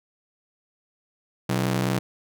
sawtooth ring-modulated tone, 154.7 Hz, D#3, 10 cents flat, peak -15 dBFS, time 1.49-1.99 s, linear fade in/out 5 ms, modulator 32.2 Hz, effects none

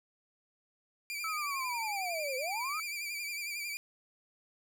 sawtooth tone with vibrato, 2349 Hz, D7, in tune, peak -33 dBFS, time 1.1-3.77 s, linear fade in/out 0 ms, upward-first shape sine, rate 11 Hz, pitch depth 55 cents each way
sine linear two-way sweep, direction down then up, 1320 to 499.9 to 1320 Hz, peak -35 dBFS, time 1.24-2.8 s, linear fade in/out 2 ms, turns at 2.37 s
effects none

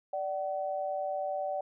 sine tone pair together, 587.8 / 758 Hz, D5 / F#5, +1 / +42 cents, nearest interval major third, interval 441 cents, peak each -33 / -34 dBFS, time 0.13-1.61 s, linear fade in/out 5 ms, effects none

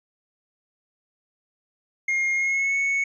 triangle tone with pitch glide, 2134 to 2212 Hz, C7 to C#7, +34 to -4 cents, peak -19 dBFS, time 2.08-3.04 s, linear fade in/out 5 ms, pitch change +62 cents, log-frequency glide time 2.34-2.76 s, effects resampled to 22050 Hz

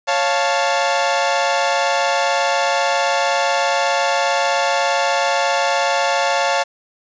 sawtooth chord, Db augmented, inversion none, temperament equal, 554.4 / 698.5 / 880 Hz, Db5 / F5 / A5, 0 / 0 / 0 cents, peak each -16 dBFS, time 0.07-6.64 s, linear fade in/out 20 ms, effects resampled to 16000 Hz + 7-bit

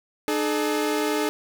sawtooth tone pair together, 302.1 / 427.2 Hz, D4 / G#4, +49 / +49 cents, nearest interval tritone, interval 600 cents, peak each -21 dBFS, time 0.28-1.29 s, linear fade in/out 0 ms, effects none

